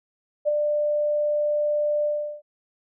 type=tone with ADSR envelope; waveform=sine; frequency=594 Hz; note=D5; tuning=20 cents sharp; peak=-16 dBFS; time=0.45-2.42 s; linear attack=32 ms; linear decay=12 ms; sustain=-4 dB; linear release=370 ms; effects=none